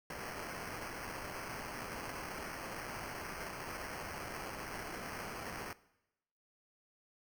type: noise with sample-and-hold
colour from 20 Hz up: violet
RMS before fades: -44 dBFS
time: 0.1-5.73 s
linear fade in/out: 2 ms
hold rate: 3675 Hz
effects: noise-tail reverb RT60 0.9 s tail -19 dB re dry